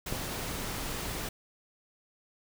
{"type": "noise", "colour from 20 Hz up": "pink", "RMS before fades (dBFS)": -36, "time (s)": [0.06, 1.29], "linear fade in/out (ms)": 5}
{"type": "click", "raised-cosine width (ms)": 2, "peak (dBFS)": -20, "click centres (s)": 0.125}
{"effects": []}